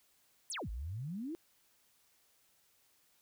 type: exponential two-way sweep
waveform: sine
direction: down then up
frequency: 11400 to 50 to 350.2 Hz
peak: -38 dBFS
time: 0.5-1.35 s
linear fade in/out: 0 ms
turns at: 0.7 s
effects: white hiss -71 dBFS RMS until 3.21 s